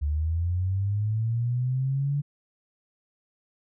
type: linear sweep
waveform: sine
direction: up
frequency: 71.4 to 145.1 Hz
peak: -23 dBFS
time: 0.01-2.22 s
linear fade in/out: 20 ms
effects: none